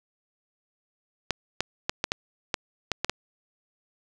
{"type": "clicks", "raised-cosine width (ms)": 0.2, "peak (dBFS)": -7, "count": 9, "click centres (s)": [1.307, 1.606, 1.895, 2.041, 2.119, 2.542, 2.917, 3.046, 3.096], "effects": []}